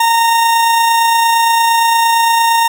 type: tone with amplitude modulation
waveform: 40% pulse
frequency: 922 Hz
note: A#5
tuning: 19 cents flat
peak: -7 dBFS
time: 0-2.68 s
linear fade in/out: 5 ms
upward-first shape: sine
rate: 28.7 Hz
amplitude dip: 25%
effects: 8-bit